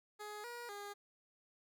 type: tone with pitch steps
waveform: 15% pulse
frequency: 419.3 / 478.1 / 407.3 Hz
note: G#4 / A#4 / G#4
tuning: +17 / +44 / -34 cents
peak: -39 dBFS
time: 0.19-0.94 s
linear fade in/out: 20 ms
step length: 250 ms
effects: none